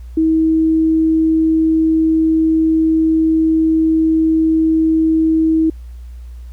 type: tone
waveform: sine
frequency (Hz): 320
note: D#4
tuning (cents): +49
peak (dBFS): -10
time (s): 0.17-5.7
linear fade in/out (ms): 5
effects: added 60 Hz sine -29 dBFS peak until 6.52 s + pink hiss -55 dBFS RMS until 6.52 s